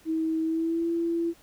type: tone with pitch glide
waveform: sine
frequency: 320.9 to 336.3 Hz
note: E4 to E4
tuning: -46 to +35 cents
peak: -24 dBFS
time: 0.05-1.34 s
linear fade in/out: 50 ms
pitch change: +81 cents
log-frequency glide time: 0.44-0.88 s
effects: pink hiss -57 dBFS RMS until 1.42 s